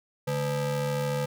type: ring-modulated tone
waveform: square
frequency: 180.4 Hz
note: F#3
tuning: 44 cents flat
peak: -24 dBFS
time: 0.27-1.26 s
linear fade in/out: 10 ms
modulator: 324 Hz
effects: none